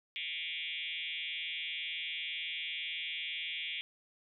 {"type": "tone with frequency modulation", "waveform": "sine", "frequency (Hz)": 2812, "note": "F7", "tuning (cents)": 11, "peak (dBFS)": -36, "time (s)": [0.16, 3.81], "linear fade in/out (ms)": 0, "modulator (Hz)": 162, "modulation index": 4.3, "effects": []}